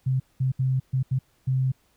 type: tone bursts at uneven times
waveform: sine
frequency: 130.81 Hz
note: C3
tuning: in tune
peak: -20 dBFS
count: 6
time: 0.06-0.2 / 0.4-0.52 / 0.59-0.8 / 0.93-1.03 / 1.11-1.19 / 1.47-1.72 s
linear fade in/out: 10 ms
effects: pink hiss -65 dBFS RMS until 1.96 s